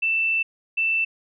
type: tone pair in turn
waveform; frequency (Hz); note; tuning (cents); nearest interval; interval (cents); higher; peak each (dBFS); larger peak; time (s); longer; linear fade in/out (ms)
sine; 2663 / 2663; E7 / E7; +17 / +17; unison; 0; neither; -19; neither; 0.02-0.43 / 0.77-1.05; first; 10
effects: none